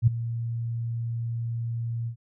sine tone with ADSR envelope, 116.4 Hz, A#2, 2 cents flat, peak -12 dBFS, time 0.02-2.16 s, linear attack 51 ms, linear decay 11 ms, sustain -15 dB, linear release 89 ms, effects none

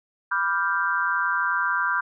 sine chord, G dominant seventh, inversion first, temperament equal, 987.8 / 1174.7 / 1396.9 / 1568 Hz, B5 / D6 / F6 / G6, 0 / 0 / 0 / 0 cents, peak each -28 / -28 / -26 / -25 dBFS, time 0.31-2.01 s, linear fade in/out 10 ms, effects none

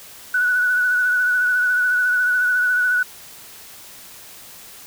sine tone with vibrato, 1480 Hz, F#6, in tune, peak -15 dBFS, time 0.34-3.03 s, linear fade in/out 5 ms, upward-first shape triangle, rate 14 Hz, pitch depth 35 cents each way, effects white hiss -41 dBFS RMS until 4.86 s

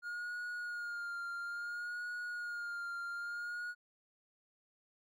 triangle tone with vibrato, 1422 Hz, F6, 31 cents sharp, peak -37 dBFS, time 0.02-3.75 s, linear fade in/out 50 ms, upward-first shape sine, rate 0.59 Hz, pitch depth 36 cents each way, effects none

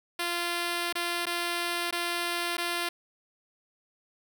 5% pulse tone with dropouts, 346 Hz, F4, 16 cents flat, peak -17 dBFS, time 0.19-2.89 s, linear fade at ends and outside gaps 5 ms, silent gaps 0.927-0.953 / 1.256-1.266 / 1.91-1.925 / 2.57-2.58 s, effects none

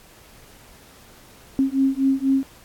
sine beating tone pair, 267.2 / 271.3 Hz, C4 / C#4, +36 / -37 cents, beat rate 4.1 Hz, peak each -20 dBFS, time 1.59-2.43 s, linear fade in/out 0 ms, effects pink hiss -49 dBFS RMS until 2.64 s + AAC 64 kbps

